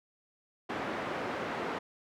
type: band-pass noise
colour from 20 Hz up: pink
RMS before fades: -36 dBFS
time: 0.69-1.79 s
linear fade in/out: 10 ms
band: 260 to 1800 Hz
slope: 12 dB/octave
effects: none